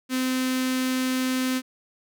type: tone with notch filter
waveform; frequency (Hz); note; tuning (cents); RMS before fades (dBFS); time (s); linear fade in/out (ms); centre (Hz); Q
sawtooth; 257.6; C4; -27; -25; 0.09-1.62; 50; 690; 0.62
effects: none